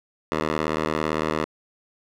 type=tone with band-pass filter; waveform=10% pulse; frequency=77.78 Hz; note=D#2; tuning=in tune; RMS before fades=-25 dBFS; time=0.32-1.45 s; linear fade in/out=0 ms; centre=980 Hz; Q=0.57; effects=none